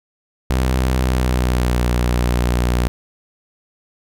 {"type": "tone with pitch glide", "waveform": "sawtooth", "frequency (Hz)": [63.9, 60.59], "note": ["C2", "B1"], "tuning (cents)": [-40, -32], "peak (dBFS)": -11, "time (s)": [0.5, 2.88], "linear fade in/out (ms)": 0, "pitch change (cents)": -92, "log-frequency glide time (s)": [0.94, 1.86], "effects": []}